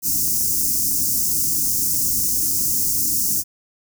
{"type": "band-stop noise", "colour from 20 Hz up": "white", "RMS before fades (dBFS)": -20, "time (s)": [0.02, 3.44], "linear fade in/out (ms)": 50, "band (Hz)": [330, 5300], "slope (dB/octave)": 48, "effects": []}